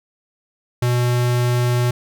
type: tone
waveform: square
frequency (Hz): 122.3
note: B2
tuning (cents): -16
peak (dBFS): -16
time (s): 0.82-1.91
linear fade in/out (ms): 5
effects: none